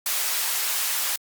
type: high-pass noise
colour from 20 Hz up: white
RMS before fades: -25 dBFS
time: 0.06-1.16 s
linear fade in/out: 2 ms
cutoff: 750 Hz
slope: 12 dB/octave
effects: Opus 48 kbps